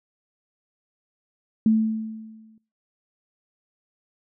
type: tone with exponential decay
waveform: sine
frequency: 220 Hz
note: A3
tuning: in tune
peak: -13 dBFS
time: 1.66-2.58 s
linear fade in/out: 2 ms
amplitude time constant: 200 ms
effects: noise-tail reverb RT60 0.5 s tail -26 dB re dry

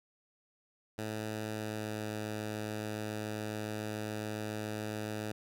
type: tone with pitch glide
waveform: 10% pulse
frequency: 108.3 to 107.12 Hz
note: A2 to A2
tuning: -27 to -46 cents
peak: -28 dBFS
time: 0.98-5.32 s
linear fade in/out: 5 ms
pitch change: -19 cents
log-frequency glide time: 1.31-2.14 s
effects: none

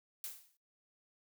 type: noise with exponential decay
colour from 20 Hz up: blue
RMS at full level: -40 dBFS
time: 0.24-0.57 s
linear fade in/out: 1 ms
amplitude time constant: 71 ms
effects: noise-tail reverb RT60 0.2 s tail -21 dB re dry

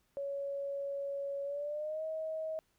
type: tone with pitch glide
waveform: sine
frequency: 559 to 634.7 Hz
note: C#5 to D#5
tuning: +14 to +34 cents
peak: -35 dBFS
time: 0.17-2.59 s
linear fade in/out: 0 ms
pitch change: +220 cents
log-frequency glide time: 1.44-2.04 s
effects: pink hiss -75 dBFS RMS until 2.78 s

